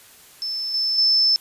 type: tone with level steps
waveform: sine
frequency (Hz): 5274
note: E8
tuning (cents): 0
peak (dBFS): -24 / -19 / -14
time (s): 0.42-1.36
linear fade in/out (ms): 0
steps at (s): 0.74 / 0.98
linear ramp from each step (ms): 2
effects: white hiss -48 dBFS RMS until 1.4 s + resampled to 32000 Hz